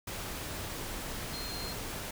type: tone in noise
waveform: sine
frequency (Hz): 4200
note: C8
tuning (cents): +6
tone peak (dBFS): -41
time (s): 1.33-1.73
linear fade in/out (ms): 5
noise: pink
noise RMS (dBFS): -39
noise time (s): 0.07-2.11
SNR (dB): -5
effects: none